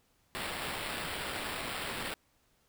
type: noise with sample-and-hold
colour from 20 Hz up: blue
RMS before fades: -38 dBFS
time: 0.35-2.14 s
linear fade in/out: 0 ms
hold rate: 6300 Hz
effects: pink hiss -71 dBFS RMS until 2.68 s